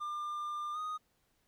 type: tone with pitch glide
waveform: triangle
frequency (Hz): 1198 to 1242.4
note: D6 to D#6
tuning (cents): +34 to -3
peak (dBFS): -34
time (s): 0-0.98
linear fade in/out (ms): 20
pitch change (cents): +63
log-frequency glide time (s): 0.73-0.78
effects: pink hiss -75 dBFS RMS until 1.47 s